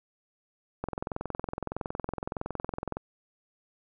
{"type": "click train", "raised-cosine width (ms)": 1, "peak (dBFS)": -18, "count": 47, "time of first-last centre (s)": [0.84, 2.97], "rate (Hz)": 21.6, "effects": []}